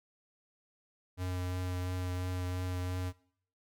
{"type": "tone with vibrato", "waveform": "square", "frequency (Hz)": 90.9, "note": "F#2", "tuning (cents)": -30, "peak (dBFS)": -34, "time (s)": [1.17, 3.13], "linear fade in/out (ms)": 50, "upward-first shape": "triangle", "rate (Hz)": 2.9, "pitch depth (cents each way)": 14, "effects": ["noise-tail reverb RT60 0.6 s tail -21 dB re dry"]}